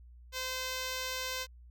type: tone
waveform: 5% pulse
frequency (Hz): 515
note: C5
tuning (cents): -28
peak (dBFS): -23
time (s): 0.32-1.47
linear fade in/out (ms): 50
effects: added 60 Hz sine -51 dBFS peak until 1.7 s